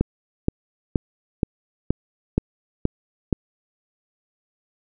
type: click train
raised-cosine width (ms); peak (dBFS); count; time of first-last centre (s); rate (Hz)
3; -5; 8; 0.01-3.328; 2.11
effects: none